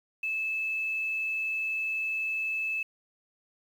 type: tone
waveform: sine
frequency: 2616 Hz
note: E7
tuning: 14 cents flat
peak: -28 dBFS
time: 0.23-2.83 s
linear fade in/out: 5 ms
effects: 9-bit